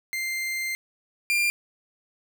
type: tone pair in turn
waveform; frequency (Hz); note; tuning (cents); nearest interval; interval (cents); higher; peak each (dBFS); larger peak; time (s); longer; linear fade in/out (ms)
40% pulse; 2093 / 2392; C7 / D7; 0 / +31; major second; 231; second; -26 / -20; second; 0.13-0.75 / 1.3-1.5; first; 0
effects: none